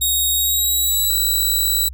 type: tone with pitch glide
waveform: 5% pulse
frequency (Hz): 3763 to 3943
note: A#7 to B7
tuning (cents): +16 to -4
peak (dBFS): -9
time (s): 0.01-1.89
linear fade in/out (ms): 10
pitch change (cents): +80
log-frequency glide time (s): 0.35-1.11
effects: added 66 Hz sine -31 dBFS peak until 1.93 s